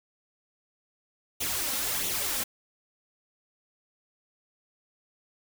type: noise with flanger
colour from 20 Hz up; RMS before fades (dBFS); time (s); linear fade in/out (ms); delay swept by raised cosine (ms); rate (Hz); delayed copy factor
white; -30; 1.4-2.44; 10; 0.29 to 3.79; 1.5; +0.6
effects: none